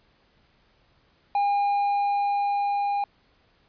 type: tone with level ramp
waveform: triangle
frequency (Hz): 810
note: G#5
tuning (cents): -43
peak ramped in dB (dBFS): -18 to -21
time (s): 1.35-3.04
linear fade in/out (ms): 2
effects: pink hiss -63 dBFS RMS until 3.68 s + resampled to 11025 Hz